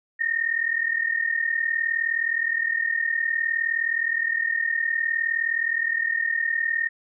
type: tone pair together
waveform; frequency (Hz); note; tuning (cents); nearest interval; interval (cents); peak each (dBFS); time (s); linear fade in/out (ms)
sine; 1825.3 / 1864.7; A#6 / A#6; -37 / 0; unison; 37; -24 / -25; 0.19-6.89; 20
effects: none